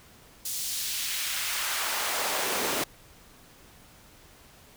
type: noise with high-pass filter sweep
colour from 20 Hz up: pink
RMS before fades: -30 dBFS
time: 0.45-2.84 s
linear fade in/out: 5 ms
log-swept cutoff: 6100 to 290 Hz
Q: 0.91
effects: pink hiss -54 dBFS RMS until 4.76 s

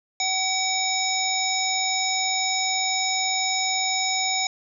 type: harmonic tone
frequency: 758 Hz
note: F#5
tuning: 42 cents sharp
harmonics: 1 / 3 / 5 / 7 / 9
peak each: -28 / -28 / -28 / -28 / -28 dBFS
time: 0.2-4.47 s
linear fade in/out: 2 ms
effects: none

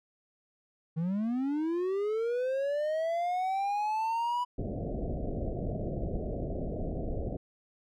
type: linear sweep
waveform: triangle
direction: up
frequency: 155.1 to 987.8 Hz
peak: -26 dBFS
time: 0.96-4.45 s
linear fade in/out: 20 ms
type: low-pass noise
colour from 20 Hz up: pink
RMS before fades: -34 dBFS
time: 4.58-7.37 s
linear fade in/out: 5 ms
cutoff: 700 Hz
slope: 96 dB/octave
effects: none

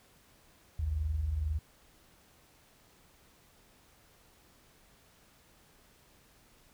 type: tone pair together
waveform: sine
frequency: 55.72 / 77.78 Hz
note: A1 / D#2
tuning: +23 / 0 cents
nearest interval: tritone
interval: 577 cents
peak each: -38 / -30 dBFS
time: 0.79-1.59 s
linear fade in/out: 5 ms
effects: pink hiss -63 dBFS RMS until 6.73 s

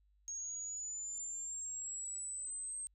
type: linear sweep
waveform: sine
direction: up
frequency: 6540 to 8372 Hz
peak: -40 dBFS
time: 0.28-2.87 s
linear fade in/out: 0 ms
effects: added 50 Hz sine -68 dBFS peak until 2.94 s

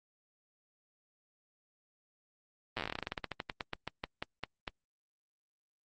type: slowing click train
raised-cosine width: 0.3 ms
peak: -19 dBFS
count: 28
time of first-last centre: 2.77-4.678 s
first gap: 8 ms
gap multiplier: 1.14
effects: Opus 24 kbps

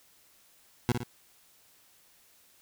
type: tone with echo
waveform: 20% pulse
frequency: 120.8 Hz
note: B2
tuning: 38 cents flat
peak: -18 dBFS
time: 0.89-0.92 s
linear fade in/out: 0 ms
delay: 57 ms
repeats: 2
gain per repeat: -6 dB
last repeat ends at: 1.034 s
effects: white hiss -62 dBFS RMS until 2.61 s

